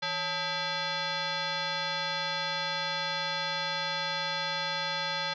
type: tone with frequency modulation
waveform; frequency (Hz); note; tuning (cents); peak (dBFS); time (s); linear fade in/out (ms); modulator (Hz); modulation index
sine; 1275; D#6; +42; -29; 0.02-5.34; 10; 719; 4.7
effects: none